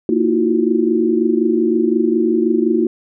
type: tone cluster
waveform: sine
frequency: 230.7 / 317.3 / 341.3 / 366.9 Hz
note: A#3 / D#4 / F4 / F#4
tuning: -18 / +34 / -40 / -15 cents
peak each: -18 dBFS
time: 0.09-2.87 s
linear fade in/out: 2 ms
effects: none